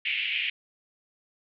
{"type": "band-pass noise", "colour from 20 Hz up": "pink", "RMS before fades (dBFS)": -29, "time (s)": [0.05, 0.5], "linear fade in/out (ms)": 5, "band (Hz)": [2200, 3000], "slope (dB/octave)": 48, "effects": []}